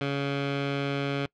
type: tone with low-pass filter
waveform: 15% pulse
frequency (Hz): 140.1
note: C#3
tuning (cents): +19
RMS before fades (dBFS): -29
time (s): 0.01-1.26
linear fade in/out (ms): 2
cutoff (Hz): 3100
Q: 1.9
effects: noise-tail reverb RT60 0.1 s tail -23 dB re dry